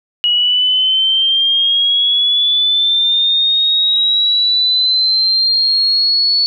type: linear sweep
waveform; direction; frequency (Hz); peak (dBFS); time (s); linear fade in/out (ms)
sine; up; 2900 to 4435; -10; 0.24-6.46; 0
effects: none